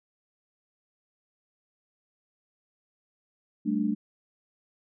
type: chord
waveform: sine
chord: G suspended second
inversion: none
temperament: just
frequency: 196 / 220.5 / 294 Hz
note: G3 / A3 / D4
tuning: 0 / +4 / +2 cents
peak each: -30 / -27 / -29 dBFS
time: 3.65-3.95 s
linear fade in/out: 20 ms
effects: none